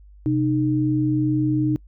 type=tone pair together; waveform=sine; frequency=128.87 / 306.5 Hz; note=C3 / D#4; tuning=-26 / -26 cents; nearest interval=octave + minor third; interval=1500 cents; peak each=-22 / -19 dBFS; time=0.26-1.76 s; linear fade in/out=0 ms; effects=noise-tail reverb RT60 0.1 s tail -25 dB re dry + added 50 Hz sine -44 dBFS peak until 1.87 s